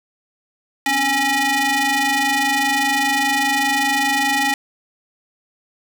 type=ring-modulated tone; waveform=sawtooth; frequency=543 Hz; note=C#5; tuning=36 cents flat; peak=-9 dBFS; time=0.86-4.54 s; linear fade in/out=2 ms; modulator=1370 Hz; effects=none